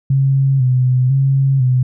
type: tone with vibrato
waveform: sine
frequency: 131.4 Hz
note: C3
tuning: 8 cents sharp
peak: -10 dBFS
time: 0.1-1.83 s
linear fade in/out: 5 ms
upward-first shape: square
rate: 1 Hz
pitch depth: 57 cents each way
effects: none